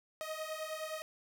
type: beating tone pair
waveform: sawtooth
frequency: 622.3 / 631.9 Hz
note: D#5 / D#5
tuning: 0 / +27 cents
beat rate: 9.6 Hz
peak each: -38 / -38 dBFS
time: 0.21-1.02 s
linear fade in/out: 0 ms
effects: none